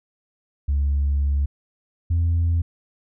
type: tone pair in turn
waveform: sine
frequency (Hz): 70.6 / 84.19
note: C#2 / E2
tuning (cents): +32 / +37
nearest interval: minor third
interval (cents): 305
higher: second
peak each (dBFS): -16 / -15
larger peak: second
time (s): 0.68-1.46 / 2.1-2.62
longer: first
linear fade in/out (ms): 10
effects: tanh soft clip ceiling -15 dBFS